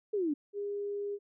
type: exponential sweep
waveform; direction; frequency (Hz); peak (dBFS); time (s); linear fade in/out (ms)
sine; down; 440 to 277.2; -28; 0.13-0.34; 10
type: tone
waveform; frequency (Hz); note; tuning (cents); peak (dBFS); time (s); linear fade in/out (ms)
sine; 406.5; G#4; -37; -33; 0.53-1.19; 50
effects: none